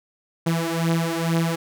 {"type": "beating tone pair", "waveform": "sawtooth", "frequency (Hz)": [164.81, 167.01], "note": ["E3", "E3"], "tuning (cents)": [0, 23], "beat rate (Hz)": 2.2, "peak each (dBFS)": [-19, -20], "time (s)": [0.46, 1.56], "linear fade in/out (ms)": 10, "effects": []}